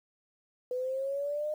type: linear sweep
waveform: sine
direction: up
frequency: 495.6 to 613 Hz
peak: -30 dBFS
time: 0.71-1.54 s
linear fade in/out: 2 ms
effects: 10-bit